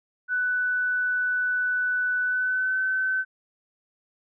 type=tone with pitch glide; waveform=sine; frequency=1491 to 1525.9 Hz; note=F#6 to G6; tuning=+13 to -47 cents; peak=-22 dBFS; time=0.28-3.25 s; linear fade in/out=50 ms; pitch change=+40 cents; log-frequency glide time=2.23-2.8 s; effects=none